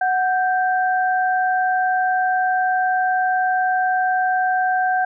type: tone pair together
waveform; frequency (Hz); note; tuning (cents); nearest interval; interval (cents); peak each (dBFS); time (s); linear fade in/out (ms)
sine; 740 / 1568; F#5 / G6; 0 / 0; octave + minor second; 1300; -17 / -22; 0.01-5.05; 5
effects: none